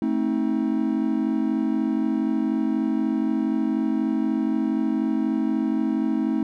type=chord; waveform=triangle; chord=A diminished; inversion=none; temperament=just; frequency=220 / 264 / 316.8 Hz; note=A3 / C4 / Eb4; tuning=0 / +16 / +31 cents; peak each=-23 dBFS; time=0.02-6.43 s; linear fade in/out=2 ms; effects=none